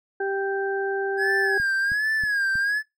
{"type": "harmonic tone", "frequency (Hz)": 392, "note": "G4", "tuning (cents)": 0, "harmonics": [1, 2, 4], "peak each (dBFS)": [-25, -31, -30], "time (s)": [0.2, 1.58], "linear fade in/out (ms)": 5}
{"type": "tone with vibrato", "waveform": "triangle", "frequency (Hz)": 1661.2, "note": "G#6", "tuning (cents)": 0, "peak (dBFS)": -19, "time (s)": [1.17, 2.83], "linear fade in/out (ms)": 50, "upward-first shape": "sine", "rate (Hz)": 1.3, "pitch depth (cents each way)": 100}
{"type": "click train", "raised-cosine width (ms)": 5, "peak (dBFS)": -26, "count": 4, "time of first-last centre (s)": [1.6, 2.555], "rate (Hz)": 3.14}
{"effects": ["noise-tail reverb RT60 0.2 s tail -22 dB re dry"]}